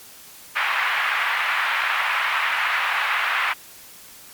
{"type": "band-pass noise", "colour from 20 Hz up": "white", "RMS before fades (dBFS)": -22, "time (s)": [0.55, 3.54], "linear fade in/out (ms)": 20, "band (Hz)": [910, 2400], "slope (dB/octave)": 24, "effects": ["white hiss -44 dBFS RMS until 4.33 s", "MP3 96 kbps"]}